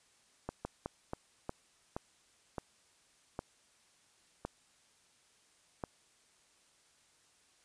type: slowing click train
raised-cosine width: 1 ms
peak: -23 dBFS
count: 10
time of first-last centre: 0.49-5.838 s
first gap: 160 ms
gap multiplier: 1.31
effects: white hiss -68 dBFS RMS until 7.64 s + resampled to 22050 Hz